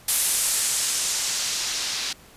blue noise with low-pass filter sweep, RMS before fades -25 dBFS, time 0.08-2.13 s, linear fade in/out 5 ms, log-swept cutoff 11000 to 4500 Hz, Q 1.3, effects pink hiss -50 dBFS RMS until 2.36 s + resampled to 32000 Hz

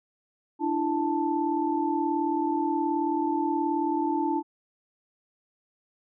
sine tone cluster, 296.8 / 335.5 / 881 Hz, D4 / E4 / A5, +18 / +31 / +2 cents, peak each -28 dBFS, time 0.59-4.43 s, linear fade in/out 50 ms, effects none

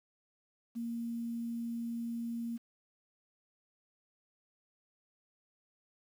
sine tone with quantisation, 233.1 Hz, A#3, in tune, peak -35 dBFS, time 0.75-2.58 s, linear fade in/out 20 ms, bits 10, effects none

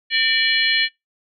sine tone cluster, 1806 / 2323 / 2943 / 3353 / 4158 Hz, A6 / D7 / F#7 / G#7 / C8, +45 / -20 / -10 / +16 / -12 cents, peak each -21 / -22 / -23 / -24 / -21 dBFS, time 0.1-0.89 s, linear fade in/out 50 ms, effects noise-tail reverb RT60 0.2 s tail -25 dB re dry

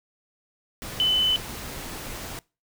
sine tone in noise, 3019 Hz, F#7, 34 cents sharp, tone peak -18 dBFS, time 1-1.36 s, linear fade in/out 0 ms, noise pink, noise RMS -36 dBFS, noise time 0.82-2.39 s, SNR +15 dB, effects noise-tail reverb RT60 0.3 s tail -23 dB re dry

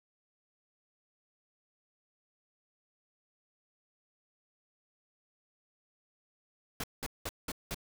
pink noise bursts, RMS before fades -37 dBFS, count 5, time 6.8-7.745 s, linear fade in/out 2 ms, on 37 ms, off 190 ms, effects none

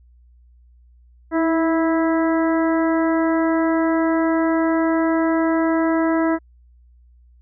harmonic tone with a mistuned harmonic, 327.6 Hz, E4, 11 cents flat, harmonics 1 / 2 / 3 / 4 / 5 / 6, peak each -17 / -23 / -27 / -29 / -31 / -33 dBFS, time 1.31-6.39 s, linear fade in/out 50 ms, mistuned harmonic 1, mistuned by -22 cents, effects added 60 Hz sine -48 dBFS peak until 7.41 s

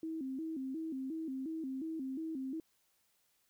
sine tone with vibrato, 291.5 Hz, D4, 13 cents flat, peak -37 dBFS, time 0.03-2.6 s, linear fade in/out 2 ms, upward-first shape square, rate 2.8 Hz, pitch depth 170 cents each way, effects white hiss -75 dBFS RMS until 3.49 s

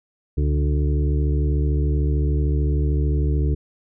harmonic tone with a mistuned harmonic, 73.42 Hz, D2, in tune, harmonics 1 / 2 / 4 / 5 / 6, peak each -18 / -24 / -30 / -32 / -34 dBFS, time 0.37-3.55 s, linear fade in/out 10 ms, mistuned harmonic 1, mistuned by -56 cents, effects none

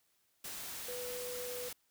sine tone in noise, 493.9 Hz, B4, in tune, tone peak -41 dBFS, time 0.88-1.69 s, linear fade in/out 5 ms, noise white, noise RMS -44 dBFS, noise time 0.44-1.73 s, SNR 0 dB, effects white hiss -75 dBFS RMS until 1.9 s

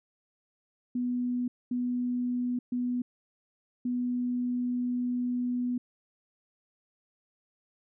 sine tone bursts at uneven times, 246.4 Hz, B3, 4 cents flat, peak -27 dBFS, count 4, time 0.95-1.48 / 1.71-2.59 / 2.72-3.02 / 3.85-5.78 s, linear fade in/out 5 ms, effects none

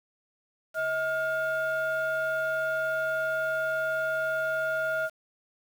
sine tone pair together, 638.5 / 1416 Hz, D#5 / F6, +45 / +23 cents, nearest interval octave + major second, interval 1378 cents, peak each -27 dBFS, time 0.74-5.1 s, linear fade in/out 50 ms, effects tanh soft clip ceiling -22 dBFS + 8-bit

